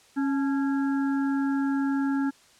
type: harmonic tone with a mistuned harmonic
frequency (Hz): 274.4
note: C#4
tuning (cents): -17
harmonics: 1 / 3 / 5 / 6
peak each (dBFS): -23 / -37 / -39 / -39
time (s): 0.16-2.31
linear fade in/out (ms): 20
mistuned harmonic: 3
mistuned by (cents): +75
effects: white hiss -57 dBFS RMS until 2.59 s + low-pass 8000 Hz 12 dB/octave